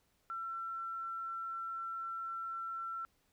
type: tone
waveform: sine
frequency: 1348 Hz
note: E6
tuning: 38 cents sharp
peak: -38 dBFS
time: 0.3-3.05 s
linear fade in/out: 0 ms
effects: pink hiss -75 dBFS RMS until 3.32 s